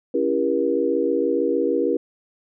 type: chord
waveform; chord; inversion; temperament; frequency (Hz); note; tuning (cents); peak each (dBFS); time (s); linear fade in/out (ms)
sine; C# diminished seventh; none; just; 277.2 / 332.6 / 399.1 / 479; C#4 / E4 / G4 / Bb4; 0 / +16 / +31 / +47; -25 / -24 / -24 / -22; 0.14-1.97; 5
effects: none